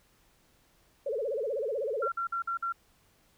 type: tone with vibrato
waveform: sine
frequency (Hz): 494.7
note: B4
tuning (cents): +3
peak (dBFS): -29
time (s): 1.06-2.08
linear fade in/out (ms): 5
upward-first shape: sine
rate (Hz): 16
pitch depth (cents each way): 270
type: tone bursts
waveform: sine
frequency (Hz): 1368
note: F6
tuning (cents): -36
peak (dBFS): -29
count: 5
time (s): 2.02-2.724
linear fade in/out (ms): 5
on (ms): 100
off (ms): 51
effects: pink hiss -66 dBFS RMS until 3.37 s